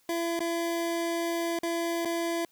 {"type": "tone with dropouts", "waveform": "25% pulse", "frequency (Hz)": 337.3, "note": "E4", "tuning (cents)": 40, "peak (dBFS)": -24, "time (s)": [0.09, 2.45], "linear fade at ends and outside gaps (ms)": 2, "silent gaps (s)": [[0.393, 0.404], [1.589, 1.632], [2.05, 2.055]], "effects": ["white hiss -66 dBFS RMS until 2.51 s"]}